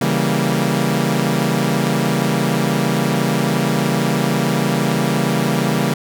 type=chord; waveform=sawtooth; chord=C# diminished seventh; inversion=none; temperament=equal; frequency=138.59 / 164.81 / 196 / 233.1 Hz; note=C#3 / E3 / G3 / Bb3; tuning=0 / 0 / 0 / 0 cents; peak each=-17 dBFS; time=0.01-5.94 s; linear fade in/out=5 ms; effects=none